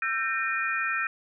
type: tone cluster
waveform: sine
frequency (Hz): 1341 / 1566 / 1834 / 2442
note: E6 / G6 / A#6 / D#7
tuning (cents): +29 / -2 / -29 / -33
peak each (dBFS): -31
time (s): 0.02-1.07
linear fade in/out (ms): 2
effects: none